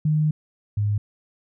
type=tone pair in turn; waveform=sine; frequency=153.3 / 103.71 Hz; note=D#3 / G#2; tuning=-25 / -2 cents; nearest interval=perfect fifth; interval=677 cents; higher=first; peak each=-17 / -19 dBFS; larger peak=first; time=0.05-0.31 / 0.77-0.98 s; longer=first; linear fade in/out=5 ms; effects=none